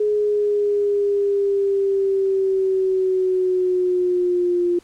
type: linear sweep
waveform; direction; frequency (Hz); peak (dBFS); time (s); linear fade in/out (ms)
sine; down; 420.8 to 349.2; -16; 0-4.79; 5
effects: pink hiss -53 dBFS RMS until 4.83 s + low-pass 10000 Hz 12 dB/octave